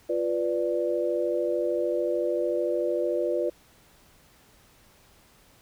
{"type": "chord", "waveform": "sine", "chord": "B diminished", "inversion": "second", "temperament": "equal", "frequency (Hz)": [349.2, 493.9, 587.3], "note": ["F4", "B4", "D5"], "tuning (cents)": [0, 0, 0], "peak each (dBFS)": -28, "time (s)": [0.09, 3.5], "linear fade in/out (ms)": 10, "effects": ["pink hiss -58 dBFS RMS until 5.61 s"]}